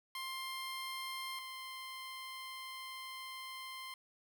15% pulse tone pair in turn, 1055 / 1047.1 Hz, C6 / C6, +14 / +1 cents, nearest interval unison, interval 13 cents, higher first, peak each -34 / -38 dBFS, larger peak first, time 0.15-1.39 / 1.39-3.94 s, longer second, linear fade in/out 2 ms, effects none

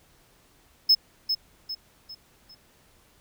triangle tone with echo, 5190 Hz, E8, 28 cents flat, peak -13 dBFS, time 0.89-0.95 s, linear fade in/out 10 ms, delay 400 ms, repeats 4, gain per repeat -8 dB, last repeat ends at 2.55 s, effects pink hiss -60 dBFS RMS until 3.2 s

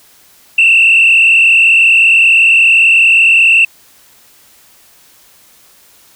sine tone with frequency modulation, 2693 Hz, E7, 36 cents sharp, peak -3 dBFS, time 0.58-3.65 s, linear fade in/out 5 ms, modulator 42.6 Hz, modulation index 1.8, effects tanh soft clip ceiling 0 dBFS + white hiss -45 dBFS RMS until 6.15 s

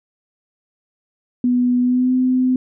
sine tone with pitch glide, 246.9 to 255.2 Hz, B3 to C4, 0 to -43 cents, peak -13 dBFS, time 1.44-2.56 s, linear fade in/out 2 ms, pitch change +57 cents, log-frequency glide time 1.81-2.13 s, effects none

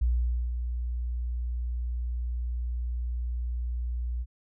sine tone with ADSR envelope, 60 Hz, B1, 49 cents flat, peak -21 dBFS, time 0.01-4.26 s, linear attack 9 ms, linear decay 490 ms, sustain -7 dB, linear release 47 ms, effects none

